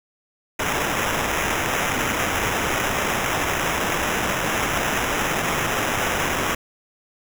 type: noise with sample-and-hold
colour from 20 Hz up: blue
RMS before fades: -23 dBFS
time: 0.59-6.55 s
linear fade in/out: 5 ms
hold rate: 4410 Hz
effects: none